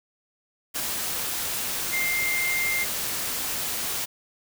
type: tone in noise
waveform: sine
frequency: 2104 Hz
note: C7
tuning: 9 cents sharp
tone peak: -24 dBFS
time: 1.92-2.85 s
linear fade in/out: 20 ms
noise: white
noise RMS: -29 dBFS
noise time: 0.74-4.06 s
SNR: +2 dB
effects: none